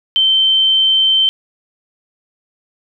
sine tone, 3105 Hz, G7, 17 cents flat, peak -9 dBFS, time 0.16-1.29 s, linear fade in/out 0 ms, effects none

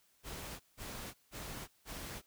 pink noise bursts, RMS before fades -45 dBFS, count 4, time 0.23-2.22 s, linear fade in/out 50 ms, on 370 ms, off 170 ms, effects white hiss -71 dBFS RMS until 2.26 s

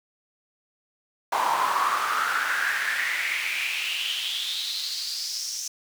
brown noise with high-pass filter sweep, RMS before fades -27 dBFS, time 1.32-5.68 s, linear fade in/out 5 ms, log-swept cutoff 880 to 6000 Hz, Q 5.8, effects none

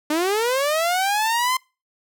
sawtooth linear sweep, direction up, 293.7 to 1045 Hz, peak -15 dBFS, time 0.1-1.57 s, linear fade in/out 5 ms, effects noise-tail reverb RT60 0.3 s tail -26 dB re dry

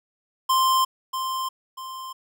square tone with echo, 1046.5 Hz, C6, in tune, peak -18 dBFS, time 0.49-0.85 s, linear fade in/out 10 ms, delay 640 ms, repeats 2, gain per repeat -8 dB, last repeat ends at 2.13 s, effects none

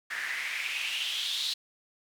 white noise with band-pass filter sweep, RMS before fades -33 dBFS, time 0.1-1.54 s, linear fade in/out 10 ms, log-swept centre 1700 to 4000 Hz, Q 5.2, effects none

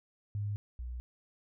sine tone pair in turn, 103 / 60.95 Hz, G#2 / B1, -14 / -22 cents, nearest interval major sixth, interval 908 cents, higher first, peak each -32 / -37 dBFS, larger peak first, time 0.35-0.56 / 0.79-1 s, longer neither, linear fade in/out 0 ms, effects none

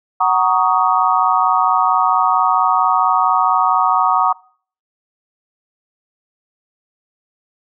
sine chord, D# minor seventh, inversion first, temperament just, 746.7 / 933.4 / 1120.1 / 1244.5 Hz, F#5 / A#5 / C#6 / D#6, +16 / +2 / +18 / 0 cents, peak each -17 dBFS, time 0.2-4.33 s, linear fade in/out 10 ms, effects noise-tail reverb RT60 0.5 s tail -24 dB re dry

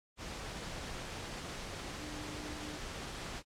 sine tone in noise, 300.8 Hz, D4, 42 cents sharp, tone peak -46 dBFS, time 1.97-2.8 s, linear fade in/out 50 ms, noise pink, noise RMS -43 dBFS, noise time 0.17-3.43 s, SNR -6 dB, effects low-pass 7000 Hz 12 dB/octave + AAC 64 kbps

